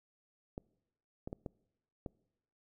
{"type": "clicks", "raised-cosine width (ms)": 2, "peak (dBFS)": -27, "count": 5, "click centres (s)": [0.579, 1.275, 1.329, 1.462, 2.062], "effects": ["noise-tail reverb RT60 0.9 s tail -25 dB re dry"]}